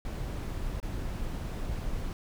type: noise with dropouts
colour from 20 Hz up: brown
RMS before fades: -34 dBFS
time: 0.05-2.13 s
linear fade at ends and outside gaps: 1 ms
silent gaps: 0.801-0.828 s
effects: none